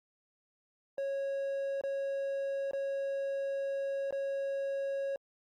triangle tone with dropouts, 550 Hz, C#5, 14 cents flat, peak -30 dBFS, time 0.98-5.16 s, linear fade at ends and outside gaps 1 ms, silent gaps 1.811-1.837 / 2.711-2.733 / 4.108-4.125 s, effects Opus 48 kbps

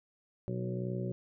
harmonic tone with a mistuned harmonic, 61.74 Hz, B1, in tune, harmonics 2 / 3 / 4 / 5 / 6 / 7 / 8 / 9, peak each -36 / -38 / -48 / -49 / -40 / -51 / -50 / -45 dBFS, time 0.48-1.12 s, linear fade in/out 0 ms, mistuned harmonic 4, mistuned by +17 cents, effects none

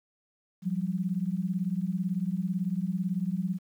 sine beating tone pair, 174.61 / 192.61 Hz, F3 / G3, 0 / -30 cents, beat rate 18 Hz, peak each -30 / -30 dBFS, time 0.62-3.59 s, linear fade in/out 50 ms, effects 10-bit

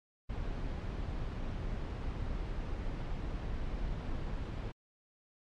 brown noise, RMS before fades -37 dBFS, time 0.29-4.72 s, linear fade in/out 10 ms, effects low-pass 4000 Hz 12 dB/octave + MP3 64 kbps

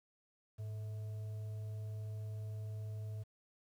sine tone with frequency modulation, 106.1 Hz, G#2, 38 cents sharp, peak -40 dBFS, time 0.58-3.24 s, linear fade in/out 20 ms, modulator 543 Hz, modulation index 0.2, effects 11-bit

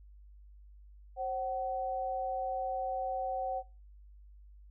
sine tone pair together, 533 / 755 Hz, C5 / F#5, +32 / +35 cents, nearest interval tritone, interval 603 cents, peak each -37 / -34 dBFS, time 1.16-3.63 s, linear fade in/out 50 ms, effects noise-tail reverb RT60 0.3 s tail -22 dB re dry + added 50 Hz sine -52 dBFS peak until 4.7 s

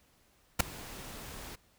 pink noise with ADSR envelope, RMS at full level -21 dBFS, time 0.59-1.56 s, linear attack 15 ms, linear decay 3 ms, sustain -24 dB, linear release 13 ms, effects pink hiss -67 dBFS RMS until 1.78 s

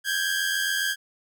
sawtooth tone pair together, 1573 / 1660.3 Hz, G6 / G#6, +6 / -1 cents, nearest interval minor second, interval 93 cents, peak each -23 dBFS, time 0.04-0.96 s, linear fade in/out 50 ms, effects none

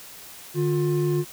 triangle tone pair together, 149.1 / 354.6 Hz, D3 / F4, +27 / +26 cents, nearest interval octave + minor third, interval 1499 cents, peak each -21 dBFS, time 0.54-1.25 s, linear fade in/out 50 ms, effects white hiss -43 dBFS RMS until 1.32 s

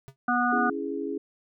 square tone with exponential decay, 134.9 Hz, C#3, 47 cents flat, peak -37 dBFS, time 0.08-0.16 s, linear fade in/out 0 ms, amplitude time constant 17 ms
harmonic tone, 244.3 Hz, B3, 19 cents flat, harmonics 1 / 3 / 5 / 6, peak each -27 / -27 / -27 / -27 dBFS, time 0.28-0.7 s, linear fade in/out 5 ms
sine chord, C# minor, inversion none, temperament equal, 277.2 / 329.6 / 415.3 Hz, C#4 / E4 / G#4, 0 / 0 / 0 cents, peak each -33 / -34 / -32 dBFS, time 0.52-1.18 s, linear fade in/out 5 ms
effects none

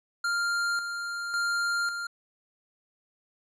square tone with tremolo, 1396.9 Hz, F6, in tune, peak -26 dBFS, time 0.24-2.07 s, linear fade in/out 5 ms, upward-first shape square, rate 0.91 Hz, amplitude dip 50%, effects low-pass 8000 Hz 12 dB/octave

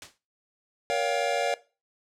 white noise with exponential decay, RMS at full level -36 dBFS, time 0.02-0.18 s, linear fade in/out 1 ms, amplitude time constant 34 ms
square chord, G half-diminished seventh, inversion first, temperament just, 470.4 / 564.5 / 705.6 / 784 Hz, Bb4 / Db5 / F5 / G5, +16 / +31 / +18 / 0 cents, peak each -32 / -29 / -30 / -35 dBFS, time 0.9-1.54 s, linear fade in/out 0 ms
effects noise-tail reverb RT60 0.3 s tail -18 dB re dry + low-pass 7000 Hz 12 dB/octave

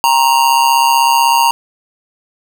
square tone with amplitude modulation, 932.3 Hz, A#5, in tune, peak -6 dBFS, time 0.04-1.51 s, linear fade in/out 0 ms, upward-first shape sine, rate 136 Hz, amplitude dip 65%, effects none

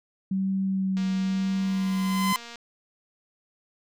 sine tone with vibrato, 191 Hz, G3, 45 cents flat, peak -23 dBFS, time 0.31-2.33 s, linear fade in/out 5 ms, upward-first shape sine, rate 1 Hz, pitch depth 13 cents each way
click train, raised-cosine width 0.2 ms, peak -25 dBFS, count 374, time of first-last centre 0.97-2.557 s, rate 235 Hz
sawtooth tone with exponential growth, 1024 Hz, C6, 38 cents flat, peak -18 dBFS, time 1.39-2.36 s, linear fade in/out 0 ms, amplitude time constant 210 ms
effects none

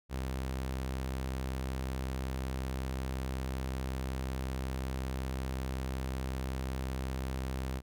sawtooth tone, 65.41 Hz, C2, in tune, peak -30 dBFS, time 0.09-7.82 s, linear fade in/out 50 ms, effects none

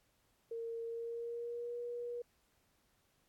sine tone with pitch glide, 460 to 479.8 Hz, A#4 to A#4, -23 to +50 cents, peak -39 dBFS, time 0.51-2.22 s, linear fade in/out 5 ms, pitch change +73 cents, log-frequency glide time 0.84-1.79 s, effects pink hiss -75 dBFS RMS until 3.28 s + AAC 64 kbps

